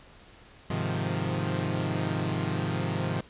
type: chord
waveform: sawtooth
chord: F minor seventh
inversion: first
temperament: equal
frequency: 103.83 / 130.81 / 155.56 / 174.61 Hz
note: Ab2 / C3 / Eb3 / F3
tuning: 0 / 0 / 0 / 0 cents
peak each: -29 dBFS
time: 0.7-3.21 s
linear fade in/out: 5 ms
effects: pink hiss -53 dBFS RMS until 3.29 s + resampled to 8000 Hz